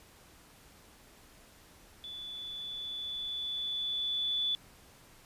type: tone with level ramp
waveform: sine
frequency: 3465 Hz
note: A7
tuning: 27 cents flat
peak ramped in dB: -41 to -28 dBFS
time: 2.04-4.55 s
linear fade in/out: 0 ms
effects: pink hiss -58 dBFS RMS until 5.25 s + resampled to 32000 Hz